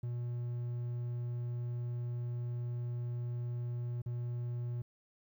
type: tone with dropouts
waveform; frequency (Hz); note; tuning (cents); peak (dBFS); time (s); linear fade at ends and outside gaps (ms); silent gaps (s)
triangle; 120.6; B2; -41; -33; 0.03-4.82; 5; 4.019-4.06
effects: 12-bit